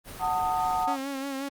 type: noise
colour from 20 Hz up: pink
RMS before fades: -41 dBFS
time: 0.04-0.88 s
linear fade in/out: 50 ms
type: chord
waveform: sine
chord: D# diminished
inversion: first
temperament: equal with one note detuned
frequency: 740 / 896.9 / 1244.5 Hz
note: F#5 / A5 / D#6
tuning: 0 / +33 / 0 cents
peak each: -27 / -28 / -31 dBFS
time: 0.19-0.97 s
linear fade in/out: 50 ms
type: tone with vibrato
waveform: sawtooth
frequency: 273.4 Hz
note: C#4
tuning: 24 cents flat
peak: -27 dBFS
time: 0.87-1.49 s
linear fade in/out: 10 ms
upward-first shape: sine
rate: 5.6 Hz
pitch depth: 44 cents each way
effects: Opus 32 kbps